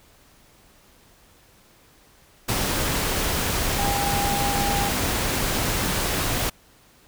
sine tone in noise, 805 Hz, G5, 46 cents sharp, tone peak -25 dBFS, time 3.78-4.89 s, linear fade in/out 10 ms, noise pink, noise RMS -24 dBFS, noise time 2.48-6.5 s, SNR -4 dB, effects pink hiss -55 dBFS RMS until 7.07 s

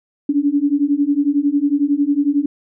sine beating tone pair, 280.8 / 291.8 Hz, C#4 / D4, +22 / -11 cents, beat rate 11 Hz, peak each -17 / -16 dBFS, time 0.29-2.46 s, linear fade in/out 5 ms, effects none

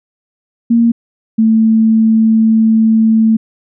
sine tone pair in turn, 232.6 / 222.1 Hz, A#3 / A3, -4 / +16 cents, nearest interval minor second, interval 80 cents, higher first, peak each -6 dBFS, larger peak neither, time 0.7-0.92 / 1.38-3.37 s, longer second, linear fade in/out 10 ms, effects none

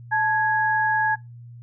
sine tone pair together, 871.4 / 1661.2 Hz, A5 / G#6, -17 / 0 cents, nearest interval major seventh, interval 1117 cents, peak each -21 dBFS, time 0.11-1.16 s, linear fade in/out 20 ms, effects noise-tail reverb RT60 0.2 s tail -21 dB re dry + added 119 Hz sine -39 dBFS peak until 1.62 s

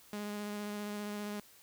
sawtooth tone with vibrato, 207.3 Hz, G#3, 3 cents flat, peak -34 dBFS, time 0.13-1.4 s, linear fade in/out 2 ms, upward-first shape square, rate 15 Hz, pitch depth 10 cents each way, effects white hiss -60 dBFS RMS until 1.62 s

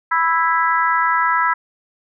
harmonic tone, 329.6 Hz, E4, in tune, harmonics 3 / 4 / 5 / 6, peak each -18 / -18 / -21 / -24 dBFS, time 0.11-1.54 s, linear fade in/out 10 ms, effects none

